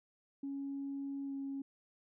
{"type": "tone with pitch glide", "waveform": "sine", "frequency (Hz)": [277.2, 274.5], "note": ["C#4", "C#4"], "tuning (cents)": [0, -17], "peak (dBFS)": -37, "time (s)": [0.43, 1.62], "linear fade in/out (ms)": 5, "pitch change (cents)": -17, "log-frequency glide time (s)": [1.25, 1.33], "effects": ["tanh soft clip ceiling -33 dBFS"]}